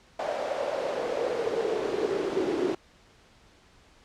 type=noise with high-pass filter sweep; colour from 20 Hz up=brown; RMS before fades=-29 dBFS; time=0.19-2.75 s; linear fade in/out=5 ms; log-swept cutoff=630 to 340 Hz; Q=6.1; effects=pink hiss -58 dBFS RMS until 4.04 s + low-pass 6000 Hz 12 dB/octave